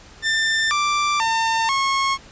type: tone with pitch steps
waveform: sawtooth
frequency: 1788 / 1176 / 903 / 1090 Hz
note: A6 / D6 / A5 / C#6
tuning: +27 / +2 / +45 / -29 cents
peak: -14 dBFS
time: 0.22-2.18 s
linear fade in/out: 50 ms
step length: 490 ms
effects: pink hiss -45 dBFS RMS until 2.31 s + resampled to 16000 Hz